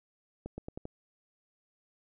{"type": "accelerating click train", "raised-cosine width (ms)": 2, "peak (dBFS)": -26, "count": 5, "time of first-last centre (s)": [0.46, 0.854], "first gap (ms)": 120, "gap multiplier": 0.87, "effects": []}